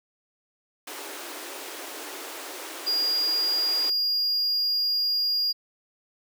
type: high-pass noise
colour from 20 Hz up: pink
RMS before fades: -38 dBFS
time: 0.87-3.9 s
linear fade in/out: 5 ms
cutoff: 280 Hz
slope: 96 dB/octave
type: tone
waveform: triangle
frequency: 4835 Hz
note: D8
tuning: 50 cents sharp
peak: -21 dBFS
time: 2.86-5.53 s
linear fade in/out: 20 ms
effects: none